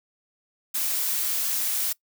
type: noise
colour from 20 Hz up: blue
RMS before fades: -26 dBFS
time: 0.74-1.93 s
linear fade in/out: 10 ms
effects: noise-tail reverb RT60 0.1 s tail -21 dB re dry